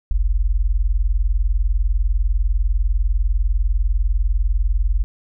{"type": "tone pair together", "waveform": "sine", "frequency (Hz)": [40, 60], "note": ["D#1", "B1"], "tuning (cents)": [49, -49], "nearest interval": "perfect fifth", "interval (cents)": 702, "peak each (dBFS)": [-16, -20], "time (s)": [0.11, 5.04], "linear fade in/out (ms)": 0, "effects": []}